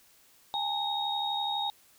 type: tone cluster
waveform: sine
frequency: 818 / 890 / 3748 Hz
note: G#5 / A5 / A#7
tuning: -26 / +20 / +9 cents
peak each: -32 / -36 / -32 dBFS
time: 0.54-1.7 s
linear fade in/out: 0 ms
effects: white hiss -61 dBFS RMS until 1.98 s